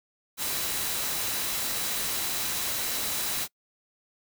sine tone in noise, 3951 Hz, B7, in tune, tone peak -40 dBFS, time 0.37-3.48 s, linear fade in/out 50 ms, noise white, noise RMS -30 dBFS, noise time 0.37-3.48 s, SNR -13 dB, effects noise-tail reverb RT60 0.1 s tail -24 dB re dry

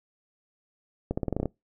accelerating click train, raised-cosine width 2 ms, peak -14 dBFS, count 9, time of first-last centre 1.11-1.457 s, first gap 65 ms, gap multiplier 0.88, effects noise-tail reverb RT60 0.2 s tail -25 dB re dry

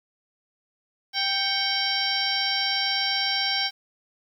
harmonic tone with a mistuned harmonic, 784 Hz, G5, in tune, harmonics 1 / 2 / 3 / 4 / 5 / 6 / 7, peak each -32 / -32 / -31 / -29 / -31 / -31 / -28 dBFS, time 1.13-3.71 s, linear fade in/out 50 ms, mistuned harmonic 3, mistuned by -93 cents, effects 9-bit

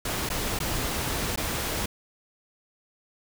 pink noise with dropouts, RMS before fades -29 dBFS, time 0.05-1.86 s, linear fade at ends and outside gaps 5 ms, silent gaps 0.291-0.3 / 0.59-0.601 / 1.36-1.374 s, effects none

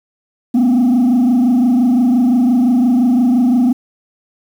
sine tone with frequency modulation, 246.9 Hz, B3, in tune, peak -6 dBFS, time 0.54-3.73 s, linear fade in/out 10 ms, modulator 25.8 Hz, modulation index 0.72, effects tanh soft clip ceiling -8 dBFS + 7-bit

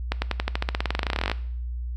accelerating click train, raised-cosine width 0.3 ms, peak -8 dBFS, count 26, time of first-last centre 0.12-1.316 s, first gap 100 ms, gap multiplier 0.93, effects noise-tail reverb RT60 0.6 s tail -18 dB re dry + added 60 Hz sine -28 dBFS peak until 1.96 s

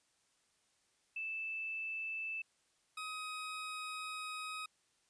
sine / 20% pulse tone pair in turn, 2637 / 1260.4 Hz, E7 / D#6, 0 / +22 cents, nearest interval octave + minor second, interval 1278 cents, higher first, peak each -38 / -36 dBFS, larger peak second, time 1.16-2.42 / 2.97-4.66 s, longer second, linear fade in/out 5 ms, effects white hiss -75 dBFS RMS until 5.09 s + resampled to 22050 Hz

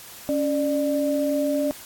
sine tone pair together, 280 / 594.9 Hz, C#4 / D5, +18 / +22 cents, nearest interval octave + minor second, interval 1304 cents, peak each -23 dBFS, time 0.29-1.71 s, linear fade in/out 0 ms, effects white hiss -42 dBFS RMS until 1.85 s + AAC 64 kbps

